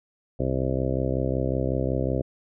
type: harmonic tone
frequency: 65.41 Hz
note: C2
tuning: in tune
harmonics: 1 / 2 / 3 / 4 / 5 / 6 / 7 / 8 / 9 / 10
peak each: -30 / -28 / -36 / -31 / -33 / -32 / -37 / -31 / -34 / -38 dBFS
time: 0.39-2.22 s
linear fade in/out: 10 ms
effects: none